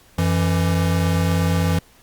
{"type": "tone pair together", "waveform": "square", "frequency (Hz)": [90.7, 167.31], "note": ["F#2", "E3"], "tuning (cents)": [-34, 26], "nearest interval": "major seventh", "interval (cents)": 1060, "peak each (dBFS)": -20, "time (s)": [0.18, 1.79], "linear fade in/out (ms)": 5, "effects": ["pink hiss -52 dBFS RMS until 2.02 s", "Opus 48 kbps"]}